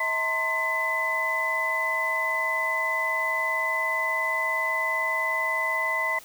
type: tone cluster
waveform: sine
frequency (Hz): 641 / 911 / 1048 / 2008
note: E5 / A#5 / C6 / B6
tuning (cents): -49 / -40 / +2 / +28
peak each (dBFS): -33 / -33 / -31 / -25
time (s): 0-6.19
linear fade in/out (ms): 5
effects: white hiss -48 dBFS RMS until 6.24 s